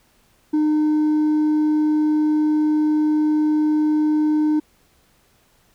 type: tone with hard clipping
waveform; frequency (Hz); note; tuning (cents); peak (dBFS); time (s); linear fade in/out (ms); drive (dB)
triangle; 304.9; D#4; -35; -14; 0.53-4.6; 10; 1
effects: pink hiss -59 dBFS RMS until 5.74 s